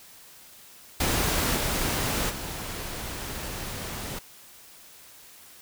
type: noise with level steps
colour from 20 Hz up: pink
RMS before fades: -25 / -27 / -35 dBFS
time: 1-4.19 s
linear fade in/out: 5 ms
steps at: 1.55 / 2.29 s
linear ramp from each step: 20 ms
effects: white hiss -50 dBFS RMS until 5.61 s